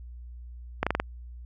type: slowing click train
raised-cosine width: 0.5 ms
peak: -9 dBFS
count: 5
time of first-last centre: 0.83-1 s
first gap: 36 ms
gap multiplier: 1.11
effects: added 60 Hz sine -40 dBFS peak until 1.45 s